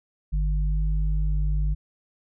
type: tone pair together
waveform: sine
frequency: 49.98 / 150.5 Hz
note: G1 / D3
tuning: +34 / +43 cents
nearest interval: octave + perfect fifth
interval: 1909 cents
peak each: -21 / -30 dBFS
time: 0.32-1.75 s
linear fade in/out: 20 ms
effects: none